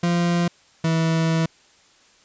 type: tone pair in turn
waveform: 40% pulse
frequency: 172.9 / 162.94 Hz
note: F3 / E3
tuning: -17 / -20 cents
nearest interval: minor second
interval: 103 cents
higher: first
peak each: -17 dBFS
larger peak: neither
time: 0.03-0.48 / 0.84-1.46 s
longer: second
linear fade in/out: 5 ms
effects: white hiss -55 dBFS RMS until 2.24 s + resampled to 16000 Hz